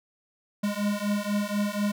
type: beating tone pair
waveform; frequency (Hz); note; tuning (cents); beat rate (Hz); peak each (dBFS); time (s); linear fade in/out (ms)
square; 203.6 / 207.7; G#3 / G#3; -34 / 0; 4.1; -29; 0.63-1.92; 10
effects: none